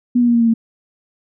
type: tone with pitch steps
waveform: sine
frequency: 244.2 / 240.7 / 237.2 / 233.8 / 230.5 / 227.2 Hz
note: B3 / B3 / A#3 / A#3 / A#3 / A#3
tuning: -19 / -44 / +30 / +5 / -19 / -44 cents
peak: -10 dBFS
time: 0.15-0.54 s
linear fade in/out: 10 ms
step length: 65 ms
effects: none